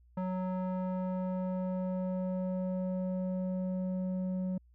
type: tone with low-pass filter sweep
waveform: square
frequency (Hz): 185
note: F#3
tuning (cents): 0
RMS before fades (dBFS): -34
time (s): 0.17-4.58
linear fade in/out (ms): 5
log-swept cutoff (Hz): 980 to 390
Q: 1.7
effects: added 60 Hz sine -59 dBFS peak until 4.74 s